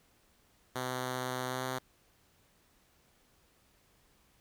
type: tone with pitch glide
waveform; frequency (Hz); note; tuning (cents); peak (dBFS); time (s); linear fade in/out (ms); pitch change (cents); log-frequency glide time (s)
5% pulse; 127.4 to 129.25; C3 to C3; -46 to -21; -23; 0.75-1.79; 10; +25; 1.48-1.66
effects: pink hiss -68 dBFS RMS until 4.4 s